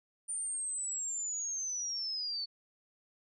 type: linear sweep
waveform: sine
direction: down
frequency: 9140 to 4427 Hz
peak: -34 dBFS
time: 0.28-2.46 s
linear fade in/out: 20 ms
effects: none